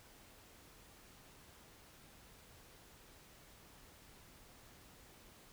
silence, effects pink hiss -61 dBFS RMS until 5.52 s

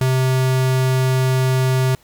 square tone, 130 Hz, C3, 11 cents flat, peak -15 dBFS, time 0.01-1.95 s, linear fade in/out 2 ms, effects pink hiss -53 dBFS RMS until 2.03 s

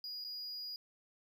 triangle tone with dropouts, 4890 Hz, D#8, 31 cents flat, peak -40 dBFS, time 0.04-0.76 s, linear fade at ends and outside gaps 1 ms, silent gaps 0.241-0.247 s, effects none

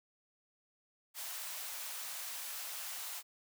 white high-pass noise, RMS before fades -43 dBFS, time 1.14-3.23 s, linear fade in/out 50 ms, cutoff 620 Hz, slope 24 dB/octave, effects none

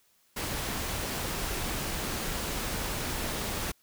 pink noise, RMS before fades -33 dBFS, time 0.36-3.72 s, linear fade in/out 10 ms, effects white hiss -67 dBFS RMS until 3.82 s

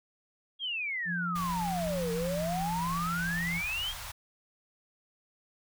sine exponential two-way sweep, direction down then up, 3322 to 450.6 to 3322 Hz, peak -31 dBFS, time 0.59-3.94 s, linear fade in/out 50 ms, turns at 2.12 s
sine tone with pitch glide, 174.61 to 170.23 Hz, F3 to F3, 0 to -44 cents, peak -33 dBFS, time 1.05-3.62 s, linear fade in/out 50 ms, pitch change -44 cents, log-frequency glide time 1.92-2.45 s
pink band-stop noise, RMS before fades -41 dBFS, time 1.35-4.12 s, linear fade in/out 10 ms, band 110 to 770 Hz, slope 24 dB/octave
effects none

